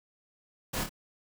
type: noise with echo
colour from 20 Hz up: pink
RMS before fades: -33 dBFS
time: 0.73-0.84 s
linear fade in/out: 10 ms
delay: 27 ms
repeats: 2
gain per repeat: -5 dB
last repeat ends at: 0.894 s
effects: none